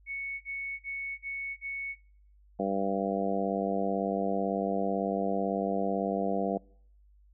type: tone bursts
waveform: sine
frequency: 2215 Hz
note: C#7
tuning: 2 cents flat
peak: -33 dBFS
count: 5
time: 0.06-1.958 s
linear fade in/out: 50 ms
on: 350 ms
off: 37 ms
type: harmonic tone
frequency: 98 Hz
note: G2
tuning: in tune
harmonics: 2 / 3 / 4 / 5 / 6 / 7 / 8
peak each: -33 / -36 / -37 / -34 / -37 / -33 / -42 dBFS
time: 2.59-6.58 s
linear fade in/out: 10 ms
effects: noise-tail reverb RT60 0.6 s tail -25 dB re dry + added 50 Hz sine -57 dBFS peak until 7.33 s